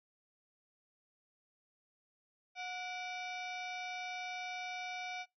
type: harmonic tone with a mistuned harmonic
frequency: 730 Hz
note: F#5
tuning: 24 cents flat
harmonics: 1 / 2 / 3 / 4 / 5 / 6 / 7 / 8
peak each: -43 / -51 / -43 / -56 / -52 / -61 / -57 / -59 dBFS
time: 2.55-5.26 s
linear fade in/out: 50 ms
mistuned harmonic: 3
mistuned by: +100 cents
effects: noise-tail reverb RT60 0.2 s tail -25 dB re dry